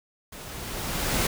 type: noise with level ramp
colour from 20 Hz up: pink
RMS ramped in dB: -42 to -23 dBFS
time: 0.32-1.27 s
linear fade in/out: 5 ms
effects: none